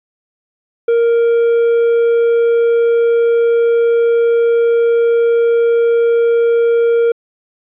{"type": "tone", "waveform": "triangle", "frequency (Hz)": 466.2, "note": "A#4", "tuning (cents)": 0, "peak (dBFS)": -7, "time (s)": [0.88, 7.12], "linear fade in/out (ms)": 5, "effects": ["resampled to 8000 Hz"]}